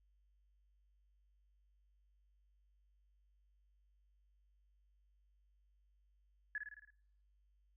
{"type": "tone with echo", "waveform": "sine", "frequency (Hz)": 1700, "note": "G#6", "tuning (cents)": 40, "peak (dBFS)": -37, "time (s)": [6.55, 6.58], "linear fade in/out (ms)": 2, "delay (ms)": 54, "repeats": 6, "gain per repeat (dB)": -4, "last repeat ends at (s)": 6.904, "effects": ["noise-tail reverb RT60 0.8 s tail -23 dB re dry", "added 50 Hz sine -70 dBFS peak until 7.76 s"]}